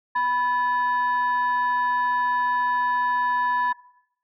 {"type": "tone pair together", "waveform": "sine", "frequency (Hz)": [987.8, 1726.6], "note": ["B5", "A6"], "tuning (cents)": [0, -33], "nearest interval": "minor seventh", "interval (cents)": 967, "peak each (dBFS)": [-20, -25], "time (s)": [0.15, 3.73], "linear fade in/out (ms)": 10, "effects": ["noise-tail reverb RT60 0.7 s tail -19 dB re dry", "tanh soft clip ceiling -15 dBFS"]}